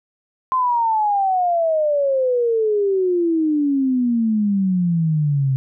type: exponential sweep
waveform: sine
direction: down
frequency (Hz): 1046.5 to 130.81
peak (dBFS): -15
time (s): 0.52-5.56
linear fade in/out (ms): 0
effects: none